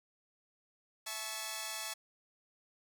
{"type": "chord", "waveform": "5% pulse", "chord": "A major", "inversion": "second", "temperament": "equal with one note detuned", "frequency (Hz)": [659.3, 864.4, 1108.7], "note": ["E5", "A5", "C#6"], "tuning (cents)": [0, -31, 0], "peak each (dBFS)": [-33, -30, -32], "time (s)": [1.06, 1.94], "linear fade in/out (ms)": 10, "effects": []}